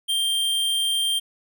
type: tone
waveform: square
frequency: 3174 Hz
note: G7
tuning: 21 cents sharp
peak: -21 dBFS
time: 0.08-1.2 s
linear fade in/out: 20 ms
effects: none